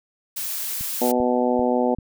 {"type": "noise", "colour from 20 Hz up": "blue", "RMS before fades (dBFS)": -28, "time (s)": [0.36, 1.12], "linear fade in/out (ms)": 10}
{"type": "click train", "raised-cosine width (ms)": 5, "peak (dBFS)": -24, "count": 4, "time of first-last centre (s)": [0.81, 1.986], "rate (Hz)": 2.55}
{"type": "harmonic tone", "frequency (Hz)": 123.8, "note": "B2", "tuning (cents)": 5, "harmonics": [2, 3, 4, 5, 6, 7], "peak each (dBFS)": [-22, -26, -23, -26, -27, -28], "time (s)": [1.01, 1.95], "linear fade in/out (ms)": 10}
{"effects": []}